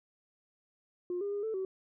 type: tone with pitch steps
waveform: sine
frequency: 356.1 / 404.1 / 407.6 / 441.2 / 379.4 Hz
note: F4 / G#4 / G#4 / A4 / F#4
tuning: +34 / -47 / -32 / +5 / +43 cents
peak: -31 dBFS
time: 1.1-1.65 s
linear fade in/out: 2 ms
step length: 110 ms
effects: tanh soft clip ceiling -28 dBFS